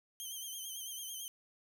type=tone with vibrato; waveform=10% pulse; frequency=3136 Hz; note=G7; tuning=in tune; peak=-34 dBFS; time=0.2-1.28 s; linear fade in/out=0 ms; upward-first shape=triangle; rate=9 Hz; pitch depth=68 cents each way; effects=none

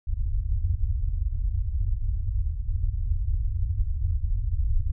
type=low-pass noise; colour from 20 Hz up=pink; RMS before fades=-25 dBFS; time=0.07-4.92 s; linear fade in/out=10 ms; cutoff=100 Hz; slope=48 dB/octave; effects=none

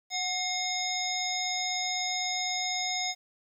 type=harmonic tone with a mistuned harmonic; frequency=736 Hz; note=F#5; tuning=9 cents flat; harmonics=1 / 3 / 5 / 7 / 9; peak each=-35 / -35 / -35 / -35 / -35 dBFS; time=0.1-3.15 s; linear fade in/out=50 ms; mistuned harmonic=3; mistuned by=-61 cents; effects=10-bit

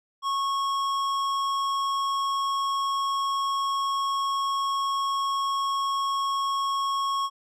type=tone with tanh clipping; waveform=sine; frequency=1098 Hz; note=C#6; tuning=17 cents flat; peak=-26 dBFS; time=0.22-7.3 s; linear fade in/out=50 ms; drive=14 dB; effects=none

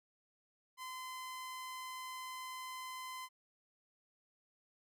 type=tone; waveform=sawtooth; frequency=1027 Hz; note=C6; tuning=33 cents flat; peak=-40 dBFS; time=0.77-3.29 s; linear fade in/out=50 ms; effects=none

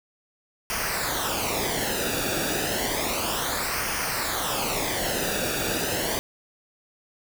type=noise with flanger; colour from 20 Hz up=pink; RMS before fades=-27 dBFS; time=0.7-6.19 s; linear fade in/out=0 ms; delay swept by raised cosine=0.26 to 0.97 ms; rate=0.31 Hz; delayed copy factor=-0.7; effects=none

